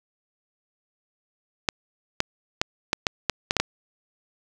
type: clicks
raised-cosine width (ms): 0.2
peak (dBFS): -3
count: 9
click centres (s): 1.688 / 2.204 / 2.615 / 2.931 / 3.068 / 3.297 / 3.509 / 3.567 / 3.6
effects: none

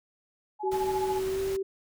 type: tone with tremolo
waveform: sine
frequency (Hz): 846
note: G#5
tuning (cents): +32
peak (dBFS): -26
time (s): 0.59-1.21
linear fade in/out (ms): 50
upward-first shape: triangle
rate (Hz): 14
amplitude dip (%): 85
type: tone with pitch glide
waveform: sine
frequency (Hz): 379.7 to 386.6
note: F#4 to G4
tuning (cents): +45 to -24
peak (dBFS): -27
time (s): 0.63-1.63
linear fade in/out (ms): 10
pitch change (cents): +31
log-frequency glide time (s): 1.29-1.4
type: noise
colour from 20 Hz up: pink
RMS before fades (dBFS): -41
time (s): 0.71-1.57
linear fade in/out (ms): 10
effects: none

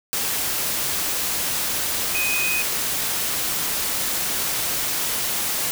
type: tone in noise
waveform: sine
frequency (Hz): 2502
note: D#7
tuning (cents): +9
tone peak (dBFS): -22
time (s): 2.15-2.62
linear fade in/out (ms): 0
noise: white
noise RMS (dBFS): -24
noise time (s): 0.13-5.71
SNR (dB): -1
effects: none

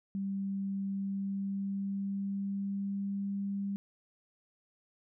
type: tone with pitch glide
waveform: sine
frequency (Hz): 196 to 198.74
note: G3 to G3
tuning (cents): 0 to +24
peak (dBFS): -32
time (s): 0.15-3.76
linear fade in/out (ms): 0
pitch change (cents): +24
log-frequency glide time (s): 0.84-3.27
effects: none

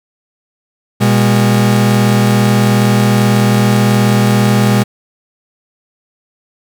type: tone pair together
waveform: 40% pulse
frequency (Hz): 121 / 203.5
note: B2 / G#3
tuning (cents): -35 / -35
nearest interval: major sixth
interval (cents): 900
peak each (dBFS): -10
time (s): 1-4.84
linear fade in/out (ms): 20
effects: none

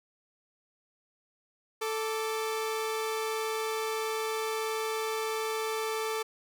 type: tone pair together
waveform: sawtooth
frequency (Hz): 440.8 / 1168.3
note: A4 / D6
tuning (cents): +3 / -9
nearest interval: octave + perfect fourth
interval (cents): 1688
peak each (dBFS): -27 / -34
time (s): 1.81-6.23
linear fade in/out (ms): 10
effects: none

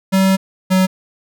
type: tone pair in turn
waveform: square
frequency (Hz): 191.3 / 187.15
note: G3 / F#3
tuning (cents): -42 / +20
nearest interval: unison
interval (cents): 38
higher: first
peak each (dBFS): -11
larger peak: neither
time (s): 0.12-0.37 / 0.7-0.87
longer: first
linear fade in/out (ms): 20
effects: none

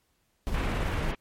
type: noise with tremolo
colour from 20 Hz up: brown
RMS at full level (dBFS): -29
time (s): 0.47-1.11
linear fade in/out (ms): 0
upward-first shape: square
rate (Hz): 18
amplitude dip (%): 30
type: low-pass noise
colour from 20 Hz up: pink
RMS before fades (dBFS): -33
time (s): 0.54-1.15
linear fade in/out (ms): 2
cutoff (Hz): 2900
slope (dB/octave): 24
effects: pink hiss -72 dBFS RMS until 1.2 s + MP3 64 kbps

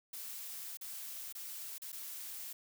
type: noise with dropouts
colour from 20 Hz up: blue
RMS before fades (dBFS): -45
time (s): 0.13-2.53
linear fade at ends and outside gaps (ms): 5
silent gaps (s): 0.772-0.811 / 1.326-1.35 / 1.782-1.818 / 1.92-1.927
effects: none

